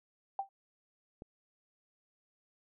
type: tone with exponential decay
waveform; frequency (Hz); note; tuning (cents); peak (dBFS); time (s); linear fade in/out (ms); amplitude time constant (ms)
sine; 784; G5; 0; -28; 0.39-0.49; 2; 21
type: click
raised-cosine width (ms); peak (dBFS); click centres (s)
2; -33; 1.221
effects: none